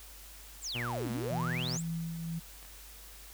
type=exponential two-way sweep; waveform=sine; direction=down then up; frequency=8870 to 207.7 to 8870 Hz; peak=-35 dBFS; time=0.61-1.83 s; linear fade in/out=50 ms; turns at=1.11 s
type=tone with pitch glide; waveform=sawtooth; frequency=120.3 to 124.9 Hz; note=B2 to B2; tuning=-45 to +20 cents; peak=-32 dBFS; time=0.74-1.78 s; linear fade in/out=20 ms; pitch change=+65 cents; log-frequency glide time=1.24-1.53 s
type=tone with tremolo; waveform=sine; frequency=165.5 Hz; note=E3; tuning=7 cents sharp; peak=-32 dBFS; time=1.3-2.4 s; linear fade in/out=20 ms; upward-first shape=triangle; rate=2 Hz; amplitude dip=45%
type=clicks; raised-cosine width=0.3 ms; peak=-37 dBFS; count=2; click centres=2.628 / 2.65 s
effects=added 50 Hz sine -52 dBFS peak until 3.33 s + white hiss -52 dBFS RMS until 3.33 s